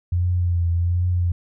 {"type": "tone with vibrato", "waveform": "sine", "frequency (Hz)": 87.31, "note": "F2", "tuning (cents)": 0, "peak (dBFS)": -17, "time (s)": [0.12, 1.32], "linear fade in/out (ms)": 5, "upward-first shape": "triangle", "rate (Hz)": 1.3, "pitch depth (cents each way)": 49, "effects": []}